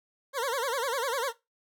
20% pulse tone with vibrato, 507 Hz, B4, 45 cents sharp, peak -23 dBFS, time 0.33-1.33 s, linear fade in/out 50 ms, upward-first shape sine, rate 10 Hz, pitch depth 200 cents each way, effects noise-tail reverb RT60 0.2 s tail -18 dB re dry

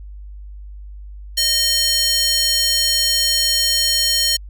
square tone with high-pass filter, 617 Hz, D#5, 15 cents flat, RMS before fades -17 dBFS, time 1.37-4.37 s, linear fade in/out 10 ms, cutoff 4100 Hz, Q 1.8, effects added 50 Hz sine -32 dBFS peak until 4.49 s

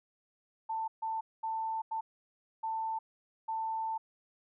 sine tone bursts at uneven times, 890 Hz, A5, 20 cents sharp, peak -32 dBFS, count 6, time 0.69-0.88 / 1.02-1.21 / 1.43-1.82 / 1.91-2.01 / 2.63-2.99 / 3.48-3.98 s, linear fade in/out 10 ms, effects none

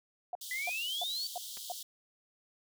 sine tone bursts, 713 Hz, F5, 36 cents sharp, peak -34 dBFS, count 5, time 0.33-1.72 s, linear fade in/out 2 ms, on 22 ms, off 320 ms
pink high-pass noise, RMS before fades -44 dBFS, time 0.41-1.83 s, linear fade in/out 5 ms, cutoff 3100 Hz, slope 96 dB/octave
sine exponential sweep, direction up, 1975.5 to 4625 Hz, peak -34 dBFS, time 0.51-1.27 s, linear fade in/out 2 ms
clicks, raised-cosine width 0.3 ms, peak -35 dBFS, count 2, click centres 1.57 / 1.575 s
effects none

